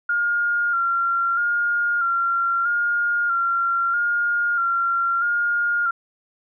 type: tone with vibrato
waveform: sine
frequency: 1396.9 Hz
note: F6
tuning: in tune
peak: -18 dBFS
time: 0.09-5.91 s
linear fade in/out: 5 ms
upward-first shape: square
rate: 0.78 Hz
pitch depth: 27 cents each way
effects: none